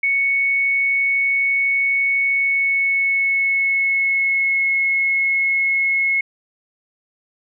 sine tone with pitch glide, 2217 to 2178 Hz, C#7 to C#7, 0 to -31 cents, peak -15 dBFS, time 0.03-6.21 s, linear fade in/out 5 ms, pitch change -31 cents, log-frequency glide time 2.25-4.71 s, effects none

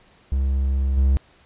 triangle tone with level steps, 67.2 Hz, C2, 47 cents sharp, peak -16 / -12 dBFS, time 0.32-1.17 s, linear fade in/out 0 ms, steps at 0.97 s, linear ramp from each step 5 ms, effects pink hiss -55 dBFS RMS until 1.45 s + resampled to 8000 Hz

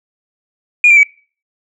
sine tone with pitch steps, 2435 / 2356 / 2280 Hz, D#7 / D7 / C#7, -38 / +5 / +48 cents, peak -3 dBFS, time 0.84-1.032 s, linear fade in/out 2 ms, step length 64 ms, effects noise-tail reverb RT60 0.4 s tail -24 dB re dry + tanh soft clip ceiling 0 dBFS

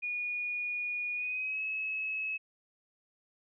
sine tone with pitch glide, 2450 to 2578 Hz, D#7 to E7, -27 to -39 cents, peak -32 dBFS, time 0.02-2.38 s, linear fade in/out 20 ms, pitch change +88 cents, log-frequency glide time 1.15-1.62 s, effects none

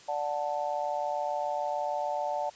sine chord, D major, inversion none, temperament just, 587.3 / 734.2 / 881 Hz, D5 / F#5 / A5, 0 / -14 / +2 cents, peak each -33 dBFS, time 0.08-2.5 s, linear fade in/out 10 ms, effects white hiss -53 dBFS RMS until 2.55 s + resampled to 16000 Hz

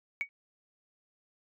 sine tone with exponential decay, 2244 Hz, C#7, 21 cents sharp, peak -24 dBFS, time 0.21-0.29 s, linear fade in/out 0 ms, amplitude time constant 16 ms, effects tanh soft clip ceiling -21 dBFS

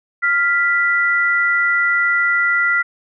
sine tone pair together, 1396.9 / 1975.5 Hz, F6 / B6, 0 / 0 cents, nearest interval tritone, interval 600 cents, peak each -16 dBFS, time 0.22-2.83 s, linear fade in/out 20 ms, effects none

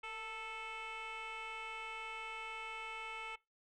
sine tone with frequency modulation, 1755 Hz, A6, 5 cents flat, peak -40 dBFS, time 0.03-3.36 s, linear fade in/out 10 ms, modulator 433 Hz, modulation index 2.6, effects noise-tail reverb RT60 0.2 s tail -21 dB re dry + tanh soft clip ceiling -41 dBFS

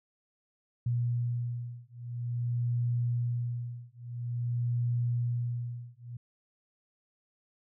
sine beating tone pair, 120 / 120.49 Hz, B2 / B2, -49 / -42 cents, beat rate 0.49 Hz, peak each -32 / -32 dBFS, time 0.86-6.17 s, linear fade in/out 5 ms, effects none

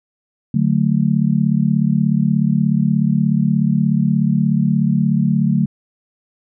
sine chord, D major, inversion none, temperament just, 146.83 / 183.54 / 220.2 Hz, D3 / F#3 / A3, 0 / -14 / +2 cents, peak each -17 dBFS, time 0.54-5.66 s, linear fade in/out 5 ms, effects none

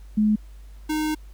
sine / square tone pair in turn, 212.7 / 308.1 Hz, G#3 / D#4, +42 / -17 cents, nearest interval tritone, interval 641 cents, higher second, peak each -16 / -23 dBFS, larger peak first, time 0.17-0.36 / 0.89-1.15 s, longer second, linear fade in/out 10 ms, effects added 50 Hz sine -40 dBFS peak until 1.33 s + pink hiss -59 dBFS RMS until 1.33 s

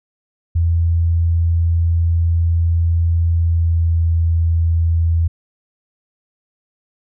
sine tone with pitch glide, 83.9 to 82.98 Hz, E2 to E2, +31 to +12 cents, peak -12 dBFS, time 0.55-5.28 s, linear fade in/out 10 ms, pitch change -19 cents, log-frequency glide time 3.29-4.05 s, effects none

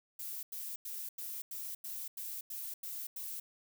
violet noise bursts, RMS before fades -42 dBFS, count 10, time 0.19-3.4 s, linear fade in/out 5 ms, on 240 ms, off 90 ms, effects none

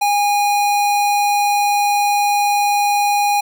square tone, 819 Hz, G#5, 24 cents flat, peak -14 dBFS, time 0.01-3.41 s, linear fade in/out 10 ms, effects none

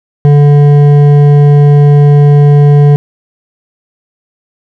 sine tone with hard clipping, 145.1 Hz, D3, 21 cents flat, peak -3 dBFS, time 0.25-2.96 s, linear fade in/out 0 ms, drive 9 dB, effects none

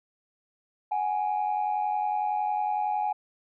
sine tone pair together, 742.1 / 833 Hz, F#5 / G#5, +5 / +5 cents, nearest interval major second, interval 200 cents, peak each -29 / -25 dBFS, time 0.91-3.13 s, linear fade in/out 10 ms, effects tanh soft clip ceiling -20 dBFS

